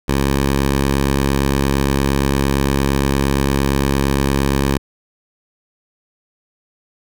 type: tone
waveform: 10% pulse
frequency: 68.7 Hz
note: C#2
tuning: 15 cents flat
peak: -6 dBFS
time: 0.08-4.78 s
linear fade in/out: 10 ms
effects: none